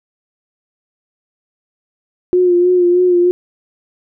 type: tone with vibrato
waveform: sine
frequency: 356.9 Hz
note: F4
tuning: 38 cents sharp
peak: -8 dBFS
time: 2.33-3.31 s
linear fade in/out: 0 ms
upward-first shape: sine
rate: 3.2 Hz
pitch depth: 34 cents each way
effects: none